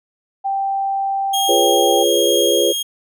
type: tone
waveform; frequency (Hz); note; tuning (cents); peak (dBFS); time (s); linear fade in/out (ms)
sine; 784; G5; 0; -17; 0.44-2.04; 20
type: tone with tremolo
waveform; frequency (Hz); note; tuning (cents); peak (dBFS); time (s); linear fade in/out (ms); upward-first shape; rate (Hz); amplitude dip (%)
sawtooth; 3252; G#7; -37; -14; 1.33-2.83; 10; triangle; 1.2; 25
type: chord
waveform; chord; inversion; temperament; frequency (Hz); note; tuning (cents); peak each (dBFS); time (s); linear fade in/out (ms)
sine; C# dominant seventh; first; equal with one note detuned; 346 / 415.3 / 493.9 / 554.4; E#4 / G#4 / B4 / C#5; -16 / 0 / 0 / 0; -19; 1.48-2.73; 20
effects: none